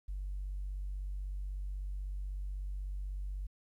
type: tone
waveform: sine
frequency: 48.1 Hz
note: G1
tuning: 32 cents flat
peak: -35 dBFS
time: 0.08-3.47 s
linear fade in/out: 10 ms
effects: tanh soft clip ceiling -32 dBFS + 12-bit